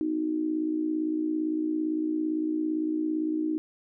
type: tone with amplitude modulation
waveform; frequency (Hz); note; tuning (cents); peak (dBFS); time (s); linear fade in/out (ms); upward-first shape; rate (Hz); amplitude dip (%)
sine; 311.1; D#4; 0; -22; 0.01-3.58; 0; sine; 57.7; 70
effects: none